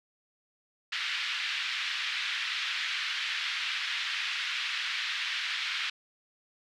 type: band-pass noise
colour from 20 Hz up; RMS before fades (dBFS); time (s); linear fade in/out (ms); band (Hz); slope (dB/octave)
white; -33; 0.92-5.9; 5; 1500 to 3700; 24
effects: none